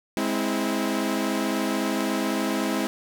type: chord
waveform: sawtooth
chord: Ab augmented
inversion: none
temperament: equal with one note detuned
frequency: 207.7 / 261.6 / 325.3 Hz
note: Ab3 / C4 / E4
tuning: 0 / 0 / -23 cents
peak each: -24 dBFS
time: 0.17-2.87 s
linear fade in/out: 0 ms
effects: none